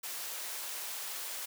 white high-pass noise, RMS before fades -40 dBFS, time 0.03-1.46 s, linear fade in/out 10 ms, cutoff 500 Hz, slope 12 dB/octave, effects none

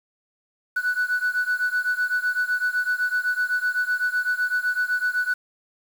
sine beating tone pair, 1480 / 1487.9 Hz, F#6 / F#6, 0 / +9 cents, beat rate 7.9 Hz, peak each -22 / -23 dBFS, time 0.76-5.34 s, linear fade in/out 10 ms, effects tanh soft clip ceiling -17 dBFS + 7-bit

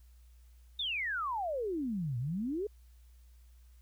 sine exponential two-way sweep, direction down then up, 3729 to 115 to 439 Hz, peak -32 dBFS, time 0.79-2.67 s, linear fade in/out 5 ms, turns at 2.18 s, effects added 60 Hz sine -55 dBFS peak until 3.81 s + white hiss -72 dBFS RMS until 3.81 s

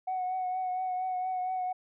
sine tone with vibrato, 740 Hz, F#5, in tune, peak -28 dBFS, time 0.07-1.73 s, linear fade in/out 10 ms, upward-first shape triangle, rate 4.3 Hz, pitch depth 29 cents each way, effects tanh soft clip ceiling -26 dBFS

